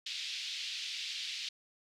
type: band-pass noise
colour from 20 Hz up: white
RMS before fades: -40 dBFS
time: 0.06-1.49 s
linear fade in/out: 5 ms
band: 2600 to 4500 Hz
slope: 24 dB/octave
effects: none